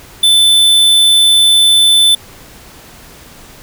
square tone, 3520 Hz, A7, in tune, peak -6 dBFS, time 0.23-2.15 s, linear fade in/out 5 ms, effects pink hiss -37 dBFS RMS until 3.62 s

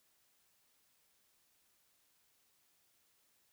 silence, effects white hiss -74 dBFS RMS until 3.52 s

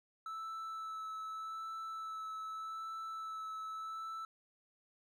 triangle tone with vibrato, 1312 Hz, E6, 9 cents flat, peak -39 dBFS, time 0.26-4.25 s, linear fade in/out 2 ms, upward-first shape sine, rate 0.83 Hz, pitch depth 12 cents each way, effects none

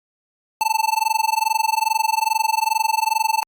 square tone with amplitude modulation, 882 Hz, A5, 4 cents sharp, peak -14 dBFS, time 0.61-3.43 s, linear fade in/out 0 ms, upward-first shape sine, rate 22.4 Hz, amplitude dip 100%, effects Opus 48 kbps

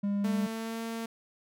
triangle tone, 201.7 Hz, G3, 50 cents sharp, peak -25 dBFS, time 0.03-0.47 s, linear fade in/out 10 ms
sawtooth tone with pitch glide, 223.6 to 227.5 Hz, A3 to A#3, +28 to -42 cents, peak -30 dBFS, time 0.24-1.06 s, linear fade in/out 5 ms, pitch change +30 cents, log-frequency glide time 0.51-0.82 s
effects none

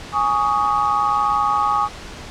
sine chord, Ab suspended fourth, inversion none, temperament equal with one note detuned, 830.6 / 1123.6 / 1244.5 Hz, Ab5 / Db6 / Eb6, 0 / +23 / 0 cents, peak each -20 dBFS, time 0.12-1.89 s, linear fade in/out 50 ms, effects pink hiss -35 dBFS RMS until 2.3 s + low-pass 6000 Hz 12 dB/octave

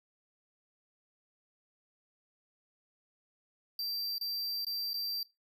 square tone with dropouts, 4699 Hz, D8, in tune, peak -34 dBFS, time 3.79-5.23 s, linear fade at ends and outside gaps 2 ms, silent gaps 4.182-4.211 / 4.648-4.667 / 4.933-4.941 s, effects noise-tail reverb RT60 0.2 s tail -18 dB re dry

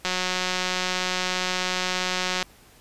click train, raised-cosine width 0.2 ms, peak -8 dBFS, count 436, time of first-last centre 0.05-2.427 s, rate 183 Hz, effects pink hiss -53 dBFS RMS until 2.8 s + resampled to 32000 Hz

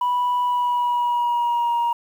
sine tone with pitch glide, 983 to 944.6 Hz, B5 to A#5, -8 to +23 cents, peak -16 dBFS, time 0.01-1.93 s, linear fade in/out 5 ms, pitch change -69 cents, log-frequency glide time 0.43-1.75 s, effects tanh soft clip ceiling -16 dBFS + 8-bit

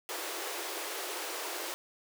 pink high-pass noise, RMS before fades -38 dBFS, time 0.09-1.74 s, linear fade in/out 0 ms, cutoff 320 Hz, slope 96 dB/octave, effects none

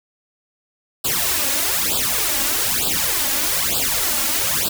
white noise with flanger, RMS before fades -20 dBFS, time 1.04-4.69 s, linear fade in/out 10 ms, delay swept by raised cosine 0.24 to 3.64 ms, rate 1.1 Hz, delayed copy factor +1, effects none

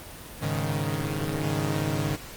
sawtooth chord, Ab suspended fourth, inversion none, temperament equal, 103.83 / 138.59 / 155.56 Hz, Ab2 / Db3 / Eb3, 0 / 0 / 0 cents, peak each -27 / -26 / -25 dBFS, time 0.41-2.17 s, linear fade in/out 20 ms, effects pink hiss -42 dBFS RMS until 2.36 s + Opus 24 kbps

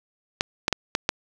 clicks, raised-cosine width 0.2 ms, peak -3 dBFS, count 5, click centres 0.409 / 0.681 / 0.727 / 0.951 / 1.091 s, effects none

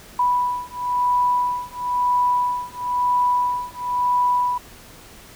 sine beating tone pair, 985 / 985.99 Hz, B5 / B5, -5 / -3 cents, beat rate 0.99 Hz, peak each -21 dBFS, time 0.19-4.58 s, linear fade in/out 5 ms, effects pink hiss -44 dBFS RMS until 5.35 s

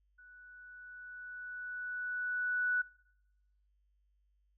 sine tone with level ramp, 1480 Hz, F#6, in tune, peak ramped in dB -55 to -28 dBFS, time 0.18-2.82 s, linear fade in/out 10 ms, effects noise-tail reverb RT60 0.9 s tail -24 dB re dry + added 50 Hz sine -70 dBFS peak until 4.57 s

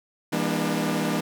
sawtooth tone cluster, 165.4 / 203 / 239.9 / 298.8 Hz, E3 / G#3 / A#3 / D4, +6 / -39 / +50 / +30 cents, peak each -25 dBFS, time 0.32-1.21 s, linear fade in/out 10 ms, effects none

